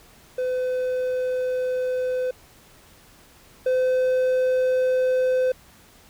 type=tone pair in turn; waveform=triangle; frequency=507 / 511.4 Hz; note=B4 / C5; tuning=+45 / -40 cents; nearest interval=unison; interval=15 cents; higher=second; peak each=-20 / -16 dBFS; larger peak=second; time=0.38-2.31 / 3.66-5.52 s; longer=first; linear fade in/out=5 ms; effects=pink hiss -52 dBFS RMS until 6.09 s